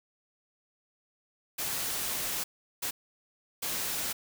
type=noise bursts at uneven times; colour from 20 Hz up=white; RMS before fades=-33 dBFS; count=3; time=1.58-2.44 / 2.82-2.91 / 3.62-4.13 s; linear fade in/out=10 ms; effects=none